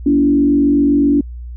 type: tone with frequency modulation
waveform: sine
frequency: 286.2 Hz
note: D4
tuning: 45 cents flat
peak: -9 dBFS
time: 0.06-1.21 s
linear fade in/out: 5 ms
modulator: 47.7 Hz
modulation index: 0.68
effects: added 60 Hz sine -26 dBFS peak until 1.56 s